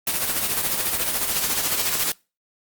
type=noise with tremolo; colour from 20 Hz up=white; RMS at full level=-21 dBFS; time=0.07-2.12 s; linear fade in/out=2 ms; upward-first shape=sine; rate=14 Hz; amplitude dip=50%; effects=noise-tail reverb RT60 0.3 s tail -25 dB re dry + Opus 24 kbps